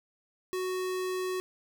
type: tone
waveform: square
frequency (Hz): 370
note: F#4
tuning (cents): 0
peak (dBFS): -31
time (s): 0.53-1.4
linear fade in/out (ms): 0
effects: none